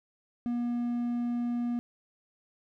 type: tone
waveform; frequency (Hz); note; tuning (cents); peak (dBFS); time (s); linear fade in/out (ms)
triangle; 239.8; A#3; +49; -26; 0.46-1.79; 0
effects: none